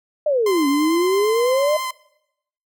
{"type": "exponential two-way sweep", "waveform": "sine", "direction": "down then up", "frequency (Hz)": [622.3, 274.9, 622.3], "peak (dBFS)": -15, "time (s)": [0.26, 1.77], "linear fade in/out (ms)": 5, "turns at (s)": 0.68}
{"type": "tone with vibrato", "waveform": "sawtooth", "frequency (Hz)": 1036, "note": "C6", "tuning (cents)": -17, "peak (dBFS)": -20, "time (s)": [0.46, 1.91], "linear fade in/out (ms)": 5, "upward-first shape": "square", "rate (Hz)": 9, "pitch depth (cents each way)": 13}
{"effects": ["noise-tail reverb RT60 0.8 s tail -22 dB re dry"]}